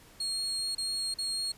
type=tone with dropouts; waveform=35% pulse; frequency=4274 Hz; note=C8; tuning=36 cents sharp; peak=-29 dBFS; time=0.2-1.52 s; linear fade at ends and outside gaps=5 ms; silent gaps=0.75-0.78 / 1.141-1.185 s; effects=pink hiss -56 dBFS RMS until 1.57 s + resampled to 32000 Hz

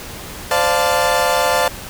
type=chord; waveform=30% pulse; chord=D minor seventh; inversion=third; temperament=equal with one note detuned; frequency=516 / 587.3 / 698.5 / 880 Hz; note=C5 / D5 / F5 / A5; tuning=-24 / 0 / 0 / 0 cents; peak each=-17 dBFS; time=0.51-1.68 s; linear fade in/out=2 ms; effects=pink hiss -32 dBFS RMS until 1.89 s

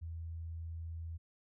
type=tone; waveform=sine; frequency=82.41 Hz; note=E2; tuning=in tune; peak=-40 dBFS; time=0.01-1.18 s; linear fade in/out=20 ms; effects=none

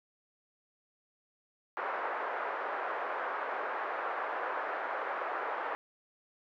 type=band-pass noise; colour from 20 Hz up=white; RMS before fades=-36 dBFS; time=1.77-5.75 s; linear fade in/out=0 ms; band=450 to 1500 Hz; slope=24 dB/octave; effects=none

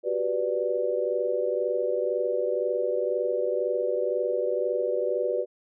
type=chord; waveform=sine; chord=G major seventh; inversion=third; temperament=equal; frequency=370 / 392 / 493.9 / 587.3 Hz; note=F#4 / G4 / B4 / D5; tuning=0 / 0 / 0 / 0 cents; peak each=-31 / -32 / -27 / -29 dBFS; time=0.03-5.46 s; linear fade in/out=50 ms; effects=none

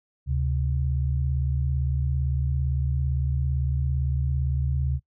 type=tone pair together; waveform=sine; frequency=73.08 / 130.81 Hz; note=D2 / C3; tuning=-8 / 0 cents; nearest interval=minor seventh; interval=1008 cents; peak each=-24 / -26 dBFS; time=0.26-5 s; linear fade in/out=50 ms; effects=noise-tail reverb RT60 0.1 s tail -21 dB re dry

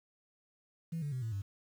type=tone with pitch steps; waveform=sine; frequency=164.81 / 145.14 / 127.82 / 112.57 / 99.14 Hz; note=E3 / D3 / C3 / A2 / G2; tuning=0 / -20 / -40 / +40 / +20 cents; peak=-33 dBFS; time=0.92-1.42 s; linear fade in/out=10 ms; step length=100 ms; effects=tanh soft clip ceiling -31 dBFS + 10-bit

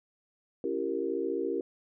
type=chord; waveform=sine; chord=C# diminished seventh; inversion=none; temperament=equal with one note detuned; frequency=277.2 / 337.7 / 392 / 466.2 Hz; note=C#4 / E4 / G4 / Bb4; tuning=0 / +42 / 0 / 0 cents; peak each=-37 / -34 / -33 / -34 dBFS; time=0.64-1.61 s; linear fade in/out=2 ms; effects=none

